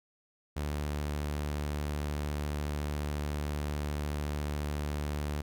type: tone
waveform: sawtooth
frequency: 73.8 Hz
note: D2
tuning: 9 cents sharp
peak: -28 dBFS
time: 0.56-5.42 s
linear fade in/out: 10 ms
effects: none